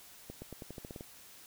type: accelerating click train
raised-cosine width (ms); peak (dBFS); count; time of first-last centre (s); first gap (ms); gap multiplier
2; -30; 10; 0.3-1.009; 120; 0.89
effects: white hiss -55 dBFS RMS until 1.46 s